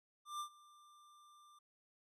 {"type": "tone with ADSR envelope", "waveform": "square", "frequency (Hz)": 1188, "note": "D6", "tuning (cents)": 20, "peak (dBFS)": -40, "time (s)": [0.25, 1.59], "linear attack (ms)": 150, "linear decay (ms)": 88, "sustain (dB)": -22, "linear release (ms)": 7, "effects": ["low-pass 12000 Hz 12 dB/octave"]}